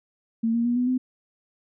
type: tone with pitch steps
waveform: sine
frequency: 227.1 / 233.8 / 240.6 / 247.7 / 254.9 Hz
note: A#3 / A#3 / B3 / B3 / C4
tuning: -45 / +5 / -45 / +5 / -45 cents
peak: -20 dBFS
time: 0.43-0.98 s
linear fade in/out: 10 ms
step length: 110 ms
effects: none